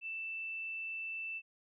sine tone, 2656 Hz, E7, 12 cents sharp, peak -38 dBFS, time 0.01-1.42 s, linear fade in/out 50 ms, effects none

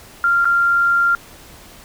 sine tone with dropouts, 1389 Hz, F6, 10 cents flat, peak -12 dBFS, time 0.24-1.15 s, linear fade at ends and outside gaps 1 ms, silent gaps 0.446-0.454 s, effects pink hiss -42 dBFS RMS until 1.84 s

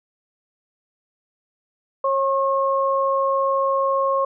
sine tone pair together, 544.1 / 1082 Hz, C#5 / C#6, -32 / -42 cents, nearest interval octave, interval 1190 cents, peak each -20 dBFS, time 2.04-4.25 s, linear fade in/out 5 ms, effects none

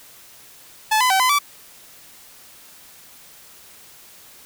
sawtooth tone with pitch steps, 866 / 1009 / 766 / 1016 / 1155 Hz, A5 / B5 / G5 / B5 / D6, -28 / +37 / -40 / +49 / -29 cents, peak -11 dBFS, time 0.91-1.39 s, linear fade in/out 10 ms, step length 96 ms, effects white hiss -46 dBFS RMS until 4.45 s

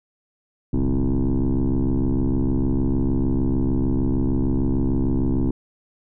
sine tone with frequency modulation, 123.47 Hz, B2, in tune, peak -15 dBFS, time 0.73-5.51 s, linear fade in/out 5 ms, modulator 66.6 Hz, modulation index 3.1, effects tanh soft clip ceiling -16 dBFS

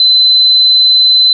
sine tone, 4040 Hz, B7, 39 cents sharp, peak -4 dBFS, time 0-1.33 s, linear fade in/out 2 ms, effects none

